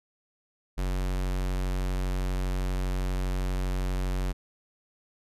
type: tone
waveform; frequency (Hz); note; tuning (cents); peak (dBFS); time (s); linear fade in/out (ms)
square; 46.25; F#1; 0; -27; 0.77-4.33; 20
effects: resampled to 32000 Hz